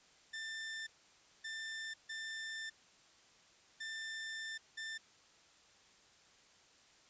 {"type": "tone bursts at uneven times", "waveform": "sawtooth", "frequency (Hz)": 1784, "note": "A6", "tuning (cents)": 23, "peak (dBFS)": -38, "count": 5, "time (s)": [[0.33, 0.87], [1.44, 1.94], [2.09, 2.7], [3.8, 4.58], [4.77, 4.98]], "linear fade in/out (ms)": 10, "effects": ["white hiss -65 dBFS RMS until 7.09 s", "resampled to 16000 Hz"]}